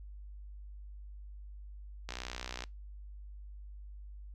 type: click train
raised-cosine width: 0.2 ms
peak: -22 dBFS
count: 35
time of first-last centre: 2.09-2.638 s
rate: 62 Hz
effects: noise-tail reverb RT60 0.2 s tail -24 dB re dry + added 50 Hz sine -45 dBFS peak until 4.34 s